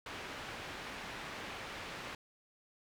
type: low-pass noise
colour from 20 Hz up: white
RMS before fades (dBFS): -45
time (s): 0.06-2.15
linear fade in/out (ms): 2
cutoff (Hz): 2400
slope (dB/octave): 12
effects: none